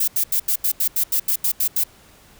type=noise bursts; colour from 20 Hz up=violet; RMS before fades=-19 dBFS; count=12; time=0-1.838 s; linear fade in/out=5 ms; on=78 ms; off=82 ms; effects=pink hiss -50 dBFS RMS until 2.39 s